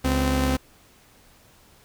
sawtooth tone pair together, 69.3 / 258.3 Hz, C#2 / C4, 0 / -22 cents, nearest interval octave + major seventh, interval 2278 cents, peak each -19 dBFS, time 0.04-0.57 s, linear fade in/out 10 ms, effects pink hiss -55 dBFS RMS until 1.84 s

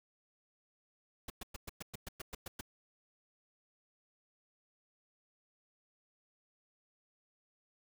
pink noise bursts, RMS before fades -43 dBFS, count 11, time 1.28-2.611 s, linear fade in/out 5 ms, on 21 ms, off 110 ms, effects none

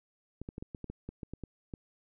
clicks, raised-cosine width 3 ms, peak -27 dBFS, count 12, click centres 0.416 / 0.489 / 0.581 / 0.625 / 0.748 / 0.843 / 0.9 / 1.09 / 1.232 / 1.336 / 1.437 / 1.738 s, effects none

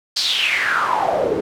pink noise with band-pass filter sweep, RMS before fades -19 dBFS, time 0.16-1.41 s, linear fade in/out 10 ms, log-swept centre 4800 to 370 Hz, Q 6.8, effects none

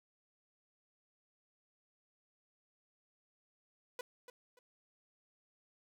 sawtooth tone with echo, 493.9 Hz, B4, in tune, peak -36 dBFS, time 3.99-4.01 s, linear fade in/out 2 ms, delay 290 ms, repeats 2, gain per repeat -11 dB, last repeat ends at 4.59 s, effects none

